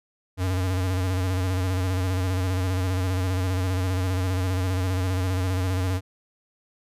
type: tone with vibrato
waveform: square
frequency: 92.5 Hz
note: F#2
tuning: in tune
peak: -23 dBFS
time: 0.37-6.01 s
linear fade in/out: 50 ms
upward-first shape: square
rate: 15 Hz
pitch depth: 42 cents each way
effects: resampled to 32000 Hz